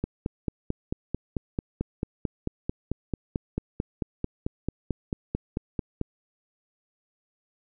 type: click train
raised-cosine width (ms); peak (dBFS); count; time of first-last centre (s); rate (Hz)
3; -14; 28; 0.04-6.013; 4.52
effects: none